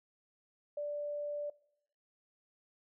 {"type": "tone", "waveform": "sine", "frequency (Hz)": 586, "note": "D5", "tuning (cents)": -4, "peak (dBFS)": -35, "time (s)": [0.77, 1.5], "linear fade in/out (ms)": 5, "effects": ["noise-tail reverb RT60 0.8 s tail -22 dB re dry"]}